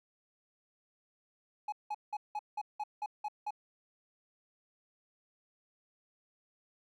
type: tone bursts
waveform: triangle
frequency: 841 Hz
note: G#5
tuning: 22 cents sharp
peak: -32 dBFS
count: 9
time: 1.68-3.507 s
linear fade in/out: 5 ms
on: 43 ms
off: 180 ms
effects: none